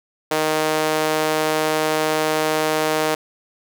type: tone with high-pass filter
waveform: sawtooth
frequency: 155.56 Hz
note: D#3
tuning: in tune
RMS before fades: -20 dBFS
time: 0.31-3.15 s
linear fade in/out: 5 ms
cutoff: 490 Hz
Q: 1.3
effects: none